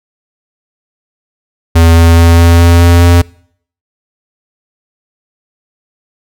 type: tone with pitch steps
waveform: square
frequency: 83 / 83.58 / 84.16 / 84.74 / 85.33 / 85.93 / 86.52 Hz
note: E2 / E2 / E2 / E2 / F2 / F2 / F2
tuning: +12 / +24 / +36 / +48 / -40 / -28 / -16 cents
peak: -3 dBFS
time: 1.75-3.22 s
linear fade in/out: 10 ms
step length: 210 ms
effects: noise-tail reverb RT60 0.6 s tail -24 dB re dry